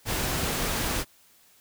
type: noise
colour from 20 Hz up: pink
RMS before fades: -28 dBFS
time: 0.05-1.05 s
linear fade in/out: 50 ms
effects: white hiss -59 dBFS RMS until 1.6 s